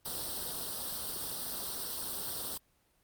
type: noise with comb filter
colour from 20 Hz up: white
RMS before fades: -38 dBFS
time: 0.05-2.58 s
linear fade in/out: 10 ms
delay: 0.22 ms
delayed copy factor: +0.85
effects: pink hiss -71 dBFS RMS until 3.03 s + Opus 24 kbps